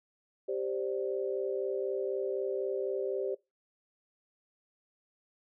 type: chord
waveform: sine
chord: G suspended fourth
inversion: none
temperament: equal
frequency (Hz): 392 / 523.3 / 587.3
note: G4 / C5 / D5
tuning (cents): 0 / 0 / 0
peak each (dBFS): -33 / -36 / -38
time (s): 0.48-3.35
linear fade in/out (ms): 10
effects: noise-tail reverb RT60 0.2 s tail -20 dB re dry